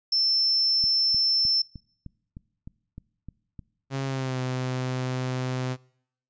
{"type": "tone", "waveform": "sine", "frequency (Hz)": 5330, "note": "E8", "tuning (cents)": 18, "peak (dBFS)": -20, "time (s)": [0.12, 1.62], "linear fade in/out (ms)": 5}
{"type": "click train", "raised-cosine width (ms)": 5, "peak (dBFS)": -27, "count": 10, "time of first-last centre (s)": [0.84, 3.592], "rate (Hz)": 3.27}
{"type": "tone with pitch glide", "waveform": "sawtooth", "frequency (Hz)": [135.4, 128.1], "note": ["C#3", "C3"], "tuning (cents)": [-40, -36], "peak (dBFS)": -23, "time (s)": [3.9, 5.77], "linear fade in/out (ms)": 50, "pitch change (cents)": -96, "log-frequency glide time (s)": [4.05, 4.39]}
{"effects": ["noise-tail reverb RT60 0.7 s tail -24 dB re dry", "resampled to 16000 Hz"]}